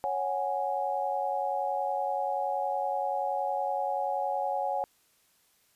sine chord, C# suspended fourth, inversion none, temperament equal, 554.4 / 740 / 830.6 Hz, C#5 / F#5 / G#5, 0 / 0 / 0 cents, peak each -33 / -32 / -31 dBFS, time 0.04-4.84 s, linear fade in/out 0 ms, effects white hiss -67 dBFS RMS until 5.75 s + resampled to 32000 Hz

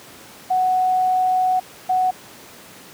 sine tone pair in turn, 741 / 741 Hz, F#5 / F#5, +2 / +2 cents, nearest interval unison, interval 0 cents, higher neither, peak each -15 dBFS, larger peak neither, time 0.5-1.6 / 1.89-2.11 s, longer first, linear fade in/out 10 ms, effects pink hiss -42 dBFS RMS until 2.93 s + high-pass 150 Hz 12 dB/octave

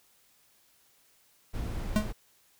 brown noise, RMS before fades -34 dBFS, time 1.53-2.13 s, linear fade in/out 20 ms
square tone with exponential decay, 212.6 Hz, G#3, 41 cents sharp, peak -20 dBFS, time 1.96-2.12 s, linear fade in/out 0 ms, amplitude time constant 33 ms
effects white hiss -65 dBFS RMS until 2.59 s

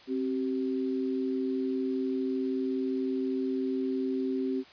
sine tone pair together, 264.3 / 383.9 Hz, C4 / G4, +18 / -36 cents, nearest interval tritone, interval 646 cents, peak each -29 / -32 dBFS, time 0.07-4.64 s, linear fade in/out 50 ms, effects white hiss -53 dBFS RMS until 4.72 s + resampled to 11025 Hz

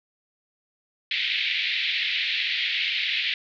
pink band-pass noise, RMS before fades -26 dBFS, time 1.11-3.34 s, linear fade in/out 2 ms, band 2000 to 4000 Hz, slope 48 dB/octave, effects none

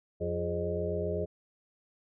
harmonic tone with a mistuned harmonic, 87.7 Hz, F2, 8 cents sharp, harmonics 1 / 2 / 4 / 5 / 6 / 7, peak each -36 / -38 / -40 / -34 / -39 / -36 dBFS, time 0.2-1.26 s, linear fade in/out 20 ms, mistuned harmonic 5, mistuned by -80 cents, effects none

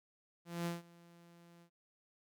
sawtooth tone with ADSR envelope, 171.1 Hz, F3, 35 cents flat, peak -31 dBFS, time 0.45-1.7 s, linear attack 210 ms, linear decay 160 ms, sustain -24 dB, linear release 80 ms, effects none

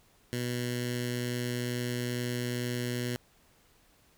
10% pulse tone with notch filter, 122.3 Hz, B2, 16 cents flat, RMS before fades -33 dBFS, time 0.33-3.16 s, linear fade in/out 0 ms, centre 780 Hz, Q 0.61, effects pink hiss -64 dBFS RMS until 4.17 s

